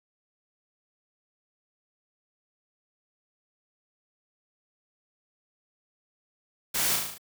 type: noise with echo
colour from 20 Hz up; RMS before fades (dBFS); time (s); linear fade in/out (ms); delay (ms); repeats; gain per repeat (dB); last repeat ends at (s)
white; -28; 6.74-6.96; 10; 37; 6; -3; 7.182
effects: none

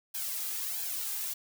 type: noise with flanger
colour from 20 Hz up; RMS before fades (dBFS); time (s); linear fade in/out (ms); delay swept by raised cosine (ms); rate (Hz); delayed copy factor
blue; -35; 0.14-1.34; 10; 1.2 to 2.5; 1.5; +0.75
effects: none

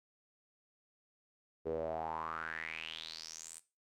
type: tone with band-pass filter sweep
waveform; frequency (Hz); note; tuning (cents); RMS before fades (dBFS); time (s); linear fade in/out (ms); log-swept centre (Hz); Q
sawtooth; 80.5; E2; -41; -42; 1.65-3.6; 20; 430 to 9000; 6.7
effects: noise-tail reverb RT60 0.3 s tail -17 dB re dry

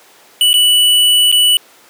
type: tone with dropouts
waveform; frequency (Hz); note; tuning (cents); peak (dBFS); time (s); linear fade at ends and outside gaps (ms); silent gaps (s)
square; 2960; F#7; 0; -8; 0.41-1.57; 1; 0.531-0.54 / 1.316-1.325
effects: pink hiss -44 dBFS RMS until 1.89 s + high-pass 400 Hz 12 dB/octave

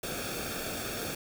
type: noise with comb filter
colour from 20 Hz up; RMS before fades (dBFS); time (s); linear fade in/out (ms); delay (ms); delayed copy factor
pink; -36; 0.03-1.15; 5; 1; -0.7
effects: none

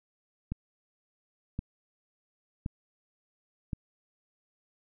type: click train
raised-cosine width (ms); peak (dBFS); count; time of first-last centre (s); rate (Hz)
5; -20; 4; 0.52-3.732; 0.934
effects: none

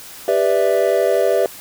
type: chord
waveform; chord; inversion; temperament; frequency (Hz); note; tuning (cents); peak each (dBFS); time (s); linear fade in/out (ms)
triangle; E minor seventh; first; equal with one note detuned; 395.4 / 493.9 / 587.3 / 659.3; G4 / B4 / D5 / E5; +15 / 0 / 0 / 0; -17; 0.28-1.46; 2
effects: white hiss -37 dBFS RMS until 1.6 s

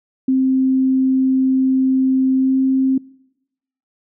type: tone with pitch glide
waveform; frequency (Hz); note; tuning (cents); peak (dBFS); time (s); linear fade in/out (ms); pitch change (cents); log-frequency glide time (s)
sine; 262.4 to 264.4; C4 to C4; +5 to +18; -12; 0.28-2.98; 5; +13; 2.35-2.57
effects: noise-tail reverb RT60 0.9 s tail -25 dB re dry

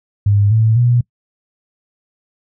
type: tone with pitch steps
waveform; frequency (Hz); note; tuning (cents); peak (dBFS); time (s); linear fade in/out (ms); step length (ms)
sine; 101.9 / 111.12 / 121.18; G#2 / A2 / B2; -32 / +18 / -32; -9; 0.26-1.01; 5; 250
effects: noise-tail reverb RT60 0.1 s tail -24 dB re dry

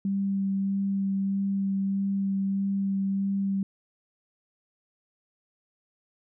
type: tone with vibrato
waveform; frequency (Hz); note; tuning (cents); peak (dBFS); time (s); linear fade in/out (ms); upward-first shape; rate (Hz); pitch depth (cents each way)
sine; 195.9; G3; -1; -24; 0.05-3.63; 2; sine; 1.6; 10
effects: none

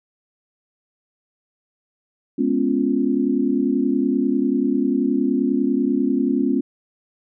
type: chord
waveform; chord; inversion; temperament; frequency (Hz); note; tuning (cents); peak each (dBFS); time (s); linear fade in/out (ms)
sine; C# dominant seventh; second; equal; 207.7 / 246.9 / 277.2 / 349.2; G#3 / B3 / C#4 / E#4; 0 / 0 / 0 / 0; -25 / -21 / -20 / -25; 2.38-6.61; 10
effects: none

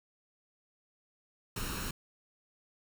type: noise with comb filter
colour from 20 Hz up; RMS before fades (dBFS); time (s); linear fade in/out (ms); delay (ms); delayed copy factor
pink; -37; 1.56-1.91; 5; 0.73; +0.6
effects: none

